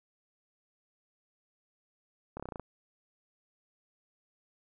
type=slowing click train; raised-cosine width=1 ms; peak=-25 dBFS; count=8; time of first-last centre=2.37-2.597 s; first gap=27 ms; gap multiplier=1.06; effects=none